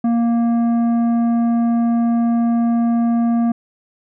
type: tone with tanh clipping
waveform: triangle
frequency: 233.6 Hz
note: A#3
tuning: 4 cents sharp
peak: -15 dBFS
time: 0.04-3.52 s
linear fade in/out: 5 ms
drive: 13 dB
effects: none